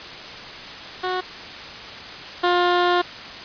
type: tone pair in turn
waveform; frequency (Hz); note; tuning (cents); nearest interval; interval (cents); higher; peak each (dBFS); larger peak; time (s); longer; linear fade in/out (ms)
15% pulse; 367.4 / 354.2; F#4 / F4; -12 / +24; minor second; 64; first; -16 / -10; second; 1.03-1.21 / 2.43-3.02; second; 10
effects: white hiss -35 dBFS RMS until 3.44 s + resampled to 11025 Hz